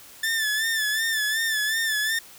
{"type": "tone with vibrato", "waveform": "sawtooth", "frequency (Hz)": 1760, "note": "A6", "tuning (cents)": 0, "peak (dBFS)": -19, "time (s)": [0.23, 2.19], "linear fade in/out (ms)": 5, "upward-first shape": "sine", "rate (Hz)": 2.7, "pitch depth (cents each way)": 62, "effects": ["white hiss -47 dBFS RMS until 2.38 s"]}